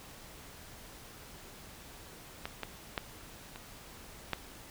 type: clicks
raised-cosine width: 0.3 ms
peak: -20 / -20 / -16 / -28 / -15 dBFS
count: 5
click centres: 2.455 / 2.633 / 2.978 / 3.559 / 4.333 s
effects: pink hiss -51 dBFS RMS until 4.7 s